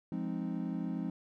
triangle chord, F minor seventh, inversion none, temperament equal, 174.61 / 207.7 / 261.6 / 311.1 Hz, F3 / Ab3 / C4 / Eb4, 0 / 0 / 0 / 0 cents, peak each -36 / -37 / -37 / -40 dBFS, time 0.12-1.1 s, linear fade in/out 2 ms, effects none

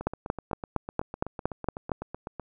two click trains, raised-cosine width 1 ms, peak -21 / -11 dBFS, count 20 / 9, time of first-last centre 0.01-2.397 / 0.07-1.918 s, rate 7.96 / 4.33 Hz, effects none

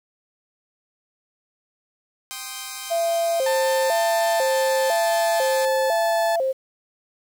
5% pulse chord, C minor, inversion second, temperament equal, 784 / 1046.5 / 1244.5 Hz, G5 / C6 / Eb6, 0 / 0 / 0 cents, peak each -24 dBFS, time 2.31-5.65 s, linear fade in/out 0 ms
sine tone with vibrato, 597 Hz, D5, 28 cents sharp, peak -19 dBFS, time 2.9-6.53 s, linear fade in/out 20 ms, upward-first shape square, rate 1 Hz, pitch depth 210 cents each way
30% pulse tone with pitch glide, 890 to 870.2 Hz, A5 to A5, +20 to -19 cents, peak -21 dBFS, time 3.46-6.36 s, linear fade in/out 5 ms, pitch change -39 cents, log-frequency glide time 3.96-5.34 s
effects 8-bit

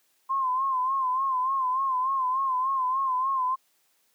sine tone with vibrato, 1046.5 Hz, C6, in tune, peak -23 dBFS, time 0.29-3.56 s, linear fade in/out 20 ms, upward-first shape sine, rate 3.4 Hz, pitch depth 71 cents each way, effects white hiss -68 dBFS RMS until 4.14 s + high-pass 200 Hz 12 dB/octave

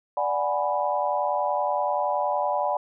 sine chord, G# half-diminished seventh, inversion second, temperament equal, 587.3 / 740 / 830.6 / 987.8 Hz, D5 / F#5 / G#5 / B5, 0 / 0 / 0 / 0 cents, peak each -27 / -28 / -28 / -28 dBFS, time 0.17-2.77 s, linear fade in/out 2 ms, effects none

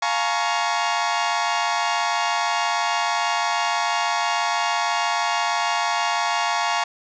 sawtooth chord, Bb minor seventh, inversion second, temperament equal with one note detuned, 698.5 / 846.1 / 932.3 / 1108.7 Hz, F5 / Ab5 / Bb5 / Db6, 0 / +32 / 0 / 0 cents, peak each -22 dBFS, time 0.02-6.84 s, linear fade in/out 5 ms, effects resampled to 16000 Hz + 8-bit

